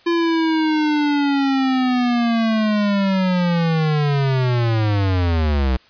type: linear sweep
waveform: square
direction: down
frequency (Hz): 342.5 to 61.74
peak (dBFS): -16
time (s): 0.06-5.77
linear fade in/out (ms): 10
effects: white hiss -51 dBFS RMS until 5.89 s + resampled to 11025 Hz